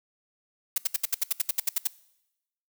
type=noise bursts; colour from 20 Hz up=blue; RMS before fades=-24 dBFS; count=13; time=0.76-1.873 s; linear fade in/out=5 ms; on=21 ms; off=70 ms; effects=noise-tail reverb RT60 0.9 s tail -21 dB re dry